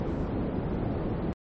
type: low-pass noise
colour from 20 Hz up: white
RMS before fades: -30 dBFS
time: 0-1.33 s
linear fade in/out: 0 ms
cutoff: 330 Hz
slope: 12 dB/octave
effects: MP3 32 kbps